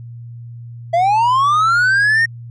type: linear sweep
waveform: triangle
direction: up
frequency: 658 to 1864 Hz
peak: -9 dBFS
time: 0.93-2.26 s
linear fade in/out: 10 ms
effects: added 118 Hz sine -30 dBFS peak until 2.5 s + resampled to 22050 Hz